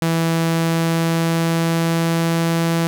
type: tone with pitch glide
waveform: sawtooth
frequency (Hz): 164.81 to 166.44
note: E3 to E3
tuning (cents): 0 to +17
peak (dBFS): -12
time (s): 0.02-2.87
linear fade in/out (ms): 0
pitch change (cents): +17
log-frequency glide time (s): 0.44-2.69
effects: none